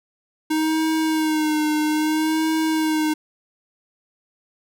square tone with vibrato, 311.1 Hz, D#4, in tune, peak -19 dBFS, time 0.5-3.14 s, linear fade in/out 10 ms, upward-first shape sine, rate 0.61 Hz, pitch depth 37 cents each way, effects none

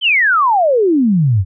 sine exponential sweep, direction down, 3178 to 87.31 Hz, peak -9 dBFS, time 0.01-1.45 s, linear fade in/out 50 ms, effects none

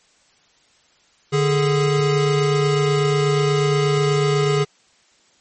square tone pair together, 147.85 / 415.3 Hz, D3 / G#4, +12 / 0 cents, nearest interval octave + tritone, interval 1788 cents, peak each -19 dBFS, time 1.32-4.65 s, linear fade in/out 20 ms, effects white hiss -57 dBFS RMS until 5.4 s + MP3 32 kbps

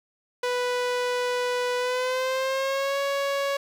sawtooth tone with pitch glide, 493.9 to 557.6 Hz, B4 to C#5, 0 to +10 cents, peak -20 dBFS, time 0.43-3.57 s, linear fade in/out 5 ms, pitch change +210 cents, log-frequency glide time 1.77-2.99 s, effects low-pass 6000 Hz 12 dB/octave + 8-bit

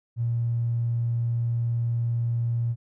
triangle tone with tanh clipping, 117.6 Hz, A#2, 16 cents sharp, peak -22 dBFS, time 0.16-2.76 s, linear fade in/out 50 ms, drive 2 dB, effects none

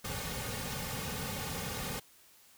pink noise with comb filter, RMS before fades -38 dBFS, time 0.04-2 s, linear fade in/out 10 ms, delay 3 ms, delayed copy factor -0.8, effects white hiss -61 dBFS RMS until 2.57 s

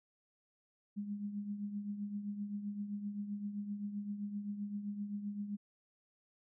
sine tone with tremolo, 204.7 Hz, G#3, 25 cents flat, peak -35 dBFS, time 0.96-5.57 s, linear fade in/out 20 ms, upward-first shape triangle, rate 7.7 Hz, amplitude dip 65%, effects none

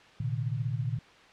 sine tone cluster, 115 / 129.8 / 151.6 Hz, A#2 / C3 / D#3, -23 / -13 / -45 cents, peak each -31 / -34 / -35 dBFS, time 0.2-0.99 s, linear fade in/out 5 ms, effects white hiss -54 dBFS RMS until 1.32 s + low-pass 3000 Hz 12 dB/octave

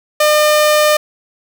sawtooth tone, 604 Hz, D5, 48 cents sharp, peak -5 dBFS, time 0.2-0.97 s, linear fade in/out 5 ms, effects none

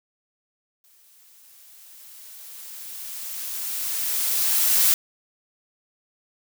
blue noise with exponential growth, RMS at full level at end -17 dBFS, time 0.84-4.94 s, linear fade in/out 1 ms, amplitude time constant 890 ms, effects none

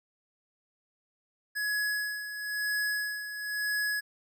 square tone with tremolo, 1684 Hz, G#6, 24 cents sharp, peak -28 dBFS, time 1.55-4.01 s, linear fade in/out 20 ms, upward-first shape sine, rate 1 Hz, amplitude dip 65%, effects none

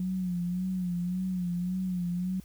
sine tone with vibrato, 180.8 Hz, F#3, 40 cents flat, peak -28 dBFS, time 0-2.4 s, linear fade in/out 2 ms, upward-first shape sine, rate 1.8 Hz, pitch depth 60 cents each way, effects added 60 Hz sine -51 dBFS peak until 2.44 s + white hiss -59 dBFS RMS until 2.44 s

